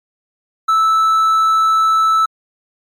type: tone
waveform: triangle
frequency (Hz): 1313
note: E6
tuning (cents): -7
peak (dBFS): -8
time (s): 0.68-2.26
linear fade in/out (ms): 10
effects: MP3 96 kbps